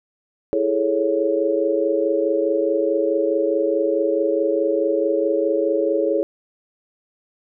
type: chord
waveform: sine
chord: A major seventh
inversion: second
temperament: equal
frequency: 329.6 / 415.3 / 440 / 554.4 Hz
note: E4 / G#4 / A4 / C#5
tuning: 0 / 0 / 0 / 0 cents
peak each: -23 / -22 / -24 / -21 dBFS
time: 0.53-6.23 s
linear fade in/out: 0 ms
effects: none